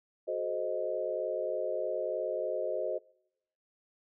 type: chord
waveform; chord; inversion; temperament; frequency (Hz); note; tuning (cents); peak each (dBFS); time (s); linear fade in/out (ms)
sine; F# diminished seventh; none; equal with one note detuned; 370 / 433.2 / 523.3 / 622.3; F#4 / A4 / C5 / Eb5; 0 / -27 / 0 / 0; -38 / -39 / -35 / -34; 0.27-2.99; 20
effects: noise-tail reverb RT60 0.9 s tail -26 dB re dry